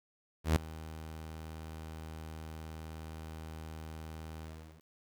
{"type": "tone with ADSR envelope", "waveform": "sawtooth", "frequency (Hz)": 79.3, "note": "D#2", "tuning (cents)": 33, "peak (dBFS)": -19, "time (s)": [0.44, 4.85], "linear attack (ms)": 120, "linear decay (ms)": 5, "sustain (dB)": -20, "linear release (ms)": 410, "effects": ["10-bit"]}